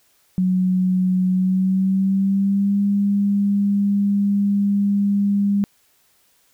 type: tone with pitch glide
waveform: sine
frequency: 184.5 to 201.2 Hz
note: F#3 to G3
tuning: -5 to +45 cents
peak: -15 dBFS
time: 0.38-5.64 s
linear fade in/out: 0 ms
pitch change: +150 cents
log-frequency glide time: 1.3-2.81 s
effects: white hiss -60 dBFS RMS until 6.53 s